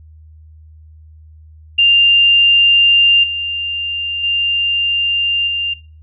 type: tone with level steps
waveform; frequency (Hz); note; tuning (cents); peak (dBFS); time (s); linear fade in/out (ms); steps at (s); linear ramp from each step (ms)
sine; 2794; F7; 0; -7 / -18 / -13 / -16; 1.78-5.74; 10; 3.23 / 4.23 / 5.47; 10
effects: noise-tail reverb RT60 0.4 s tail -21 dB re dry + added 78 Hz sine -38 dBFS peak until 6.02 s